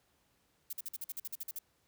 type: noise bursts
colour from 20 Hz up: violet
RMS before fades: -40 dBFS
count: 12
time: 0.7-1.589 s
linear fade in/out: 5 ms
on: 31 ms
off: 47 ms
effects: pink hiss -73 dBFS RMS until 1.87 s + high-pass 60 Hz 12 dB/octave